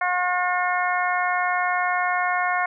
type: harmonic tone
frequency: 360 Hz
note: F#4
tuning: 47 cents flat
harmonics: 2 / 3 / 4 / 5 / 6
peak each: -24 / -26 / -27 / -28 / -29 dBFS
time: 0.01-2.66 s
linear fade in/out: 5 ms
effects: none